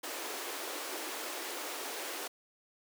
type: high-pass noise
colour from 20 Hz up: pink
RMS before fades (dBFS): -40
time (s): 0.03-2.28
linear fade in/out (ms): 10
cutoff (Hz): 300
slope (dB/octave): 48
effects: none